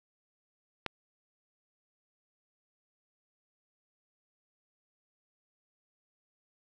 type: click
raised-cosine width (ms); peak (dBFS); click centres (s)
0.3; -16; 0.863
effects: none